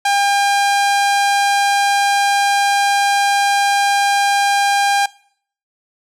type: tone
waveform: sawtooth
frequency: 803 Hz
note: G5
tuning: 41 cents sharp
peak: -9 dBFS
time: 0.05-5.06 s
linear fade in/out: 5 ms
effects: noise-tail reverb RT60 0.6 s tail -22 dB re dry + low-pass 10000 Hz 12 dB/octave